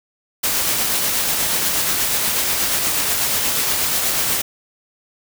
white noise with tremolo, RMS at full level -18 dBFS, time 0.43-4.42 s, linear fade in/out 10 ms, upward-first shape triangle, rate 8.3 Hz, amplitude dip 30%, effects none

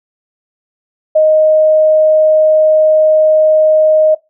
sine tone, 622.3 Hz, D#5, in tune, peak -5 dBFS, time 1.15-4.15 s, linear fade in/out 10 ms, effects noise-tail reverb RT60 0.2 s tail -20 dB re dry

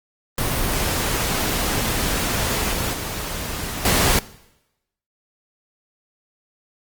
pink noise with level steps, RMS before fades -22 / -24 / -28 / -17 dBFS, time 0.38-4.19 s, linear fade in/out 2 ms, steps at 2.73 / 2.93 / 3.85 s, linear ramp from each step 2 ms, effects noise-tail reverb RT60 0.9 s tail -20 dB re dry + Opus 32 kbps

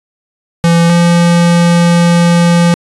square tone pair in turn, 169.1 / 171.86 Hz, E3 / F3, +44 / -28 cents, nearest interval unison, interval 28 cents, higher second, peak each -6 dBFS, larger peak neither, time 0.64-0.9 / 0.9-2.74 s, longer second, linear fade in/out 0 ms, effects resampled to 24000 Hz

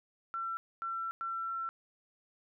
sine tone bursts at uneven times, 1349 Hz, E6, 40 cents sharp, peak -34 dBFS, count 3, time 0.34-0.57 / 0.82-1.11 / 1.21-1.69 s, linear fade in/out 0 ms, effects none

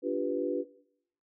sine chord, G dominant seventh, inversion second, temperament equal with one note detuned, 289.3 / 349.2 / 392 / 493.9 Hz, D4 / F4 / G4 / B4, -26 / 0 / 0 / 0 cents, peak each -33 / -34 / -35 / -32 dBFS, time 0.02-0.65 s, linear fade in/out 50 ms, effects noise-tail reverb RT60 0.7 s tail -18 dB re dry

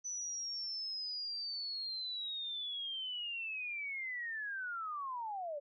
sine linear sweep, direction down, 6000 to 554.4 Hz, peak -38 dBFS, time 0.04-5.6 s, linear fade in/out 20 ms, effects none

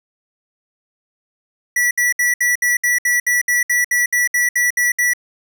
square tone bursts, 1951 Hz, B6, 22 cents flat, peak -14 dBFS, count 16, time 1.76-5.135 s, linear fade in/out 5 ms, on 150 ms, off 65 ms, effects none

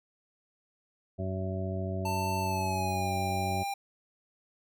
harmonic tone, 94.3 Hz, F#2, 33 cents sharp, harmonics 1 / 2 / 3 / 4 / 6 / 7, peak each -33 / -37 / -44 / -40 / -43 / -39 dBFS, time 1.18-3.64 s, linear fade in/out 20 ms
square tone with pitch glide, 890 to 797.5 Hz, A5 to G5, +20 to +30 cents, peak -32 dBFS, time 2.05-3.74 s, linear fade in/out 5 ms, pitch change -190 cents, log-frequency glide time 2.4-3.13 s
effects none

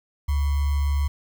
sine tone with sample-and-hold, 71.4 Hz, D2, 48 cents flat, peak -19 dBFS, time 0.28-1.08 s, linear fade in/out 10 ms, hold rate 1050 Hz, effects none

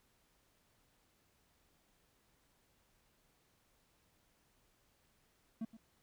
triangle tone with echo, 224 Hz, A3, 31 cents sharp, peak -35 dBFS, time 5.61-5.65 s, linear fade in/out 5 ms, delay 120 ms, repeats 1, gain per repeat -15 dB, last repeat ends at 5.77 s, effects pink hiss -74 dBFS RMS until 6.02 s

